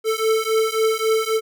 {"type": "beating tone pair", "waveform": "square", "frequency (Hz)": [440, 443.7], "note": ["A4", "A4"], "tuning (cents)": [0, 14], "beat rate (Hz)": 3.7, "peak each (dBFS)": -21, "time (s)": [0.04, 1.41], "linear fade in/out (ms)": 50, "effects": []}